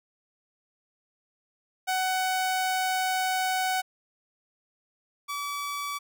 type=tone pair in turn; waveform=sawtooth; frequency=748 / 1147.3 Hz; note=F#5 / D6; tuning=+19 / -41 cents; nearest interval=perfect fifth; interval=740 cents; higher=second; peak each=-21 / -27 dBFS; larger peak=first; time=1.87-3.82 / 5.28-5.99 s; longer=first; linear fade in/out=20 ms; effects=none